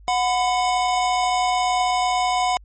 square tone pair together, 732.6 / 1004 Hz, F#5 / B5, -17 / +28 cents, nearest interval perfect fourth, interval 545 cents, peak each -20 / -24 dBFS, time 0.08-2.57 s, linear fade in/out 0 ms, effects added 50 Hz sine -43 dBFS peak until 2.64 s + MP3 32 kbps

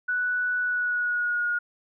sine tone with pitch glide, 1480 to 1437 Hz, F#6 to F6, 0 to +49 cents, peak -23 dBFS, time 0.08-1.59 s, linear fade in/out 10 ms, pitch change -51 cents, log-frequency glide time 0.6-1.48 s, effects none

